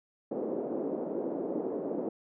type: band-pass noise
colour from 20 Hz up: white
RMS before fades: -34 dBFS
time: 0.31-2.09 s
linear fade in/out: 5 ms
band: 240 to 510 Hz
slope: 24 dB/octave
effects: none